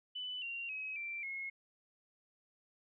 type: tone with pitch steps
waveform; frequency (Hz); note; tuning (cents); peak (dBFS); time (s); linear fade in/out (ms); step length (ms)
sine; 2995 / 2762 / 2548 / 2350 / 2167; F#7 / F7 / D#7 / D7 / C#7; +20 / -20 / +41 / +1 / -40; -39; 0.15-1.5; 10; 270
effects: none